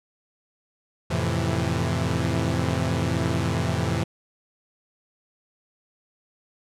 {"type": "chord", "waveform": "sawtooth", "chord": "F major seventh", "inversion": "none", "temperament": "equal with one note detuned", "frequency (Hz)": [87.31, 110, 130.81, 165.58], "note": ["F2", "A2", "C3", "E3"], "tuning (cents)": [0, 0, 0, 8], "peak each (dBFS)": -24, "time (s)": [1.1, 4.04], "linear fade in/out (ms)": 10, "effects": ["low-pass 9000 Hz 12 dB/octave"]}